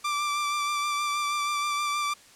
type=tone with vibrato; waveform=sawtooth; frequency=1174.7 Hz; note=D6; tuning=in tune; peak=-22 dBFS; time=0.04-2.14 s; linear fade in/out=10 ms; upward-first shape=sine; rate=6.3 Hz; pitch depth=20 cents each way; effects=white hiss -53 dBFS RMS until 2.35 s + low-pass 9000 Hz 12 dB/octave